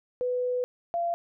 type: tone pair in turn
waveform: sine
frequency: 497.1 / 685.9 Hz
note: B4 / F5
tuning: +11 / -31 cents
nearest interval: tritone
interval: 558 cents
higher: second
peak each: -25 dBFS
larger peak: neither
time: 0.21-0.64 / 0.94-1.14 s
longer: first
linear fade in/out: 0 ms
effects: none